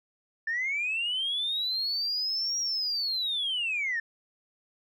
sine linear two-way sweep, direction up then down, 1760 to 5690 to 1760 Hz, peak -26 dBFS, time 0.47-4 s, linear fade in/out 5 ms, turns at 2.59 s, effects tanh soft clip ceiling -23 dBFS

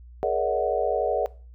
sine tone cluster, 421.2 / 474.3 / 572 / 643 / 739 Hz, G#4 / A#4 / D5 / E5 / F#5, +24 / +30 / -46 / -43 / -2 cents, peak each -28 dBFS, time 0.23-1.26 s, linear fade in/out 0 ms, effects noise-tail reverb RT60 0.4 s tail -21 dB re dry + added 60 Hz sine -43 dBFS peak until 1.54 s

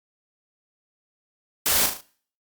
white noise with echo, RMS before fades -21 dBFS, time 1.66-1.86 s, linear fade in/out 0 ms, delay 37 ms, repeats 4, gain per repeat -6 dB, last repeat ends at 2.008 s, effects noise-tail reverb RT60 0.5 s tail -21 dB re dry + Opus 48 kbps

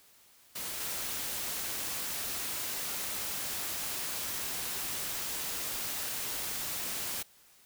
white noise with level steps, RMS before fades -38 / -36 dBFS, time 0.55-7.23 s, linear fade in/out 10 ms, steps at 0.8 s, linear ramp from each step 5 ms, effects white hiss -61 dBFS RMS until 7.65 s

